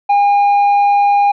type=tone with tanh clipping; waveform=sine; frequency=811 Hz; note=G#5; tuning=41 cents flat; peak=-9 dBFS; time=0.09-1.32 s; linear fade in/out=10 ms; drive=4 dB; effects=none